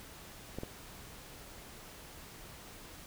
clicks, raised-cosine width 2 ms, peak -25 dBFS, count 2, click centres 0.586 / 0.634 s, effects pink hiss -51 dBFS RMS until 3.06 s

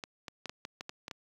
clicks, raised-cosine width 0.2 ms, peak -22 dBFS, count 9, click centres 0.038 / 0.282 / 0.457 / 0.495 / 0.651 / 0.809 / 0.894 / 1.081 / 1.112 s, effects high-pass 100 Hz 12 dB/octave + 10-bit

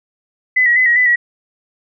sine tone with pitch steps, 2012 / 1910 / 2019 / 1899 / 1999 / 1920 Hz, B6 / A#6 / B6 / A#6 / B6 / B6, +32 / +42 / +38 / +32 / +20 / -49 cents, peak -9 dBFS, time 0.56-1.16 s, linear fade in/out 10 ms, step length 100 ms, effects none

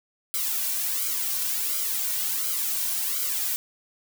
blue noise with flanger, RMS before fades -27 dBFS, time 0.34-3.56 s, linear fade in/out 0 ms, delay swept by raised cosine 1.1 to 2.4 ms, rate 1.4 Hz, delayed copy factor -0.95, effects none

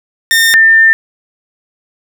sawtooth / sine tone pair in turn, 1819 / 1798.1 Hz, A#6 / A6, -43 / +37 cents, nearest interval unison, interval 20 cents, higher first, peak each -3 dBFS, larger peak neither, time 0.31-0.54 / 0.54-0.93 s, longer second, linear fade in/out 0 ms, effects none

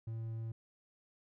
triangle tone, 113 Hz, A2, 47 cents sharp, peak -36 dBFS, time 0.07-0.52 s, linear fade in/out 5 ms, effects none

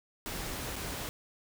pink noise with dropouts, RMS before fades -38 dBFS, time 0.26-1.09 s, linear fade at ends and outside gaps 0 ms, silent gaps 0.758-0.763 s, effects none

